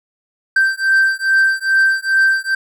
triangle beating tone pair, 1562 / 1564.4 Hz, G6 / G6, -7 / -4 cents, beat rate 2.4 Hz, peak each -13 dBFS, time 0.56-2.55 s, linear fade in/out 5 ms, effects none

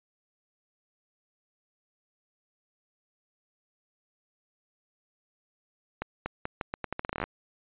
accelerating click train, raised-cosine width 0.5 ms, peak -16 dBFS, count 17, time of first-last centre 6.02-7.24 s, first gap 240 ms, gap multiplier 0.81, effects resampled to 8000 Hz

